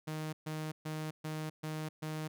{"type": "tone bursts", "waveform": "sawtooth", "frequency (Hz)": 155.56, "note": "D#3", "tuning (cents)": 0, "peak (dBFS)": -33, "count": 6, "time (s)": [0.07, 2.28], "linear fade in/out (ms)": 10, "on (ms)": 260, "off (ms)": 130, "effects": []}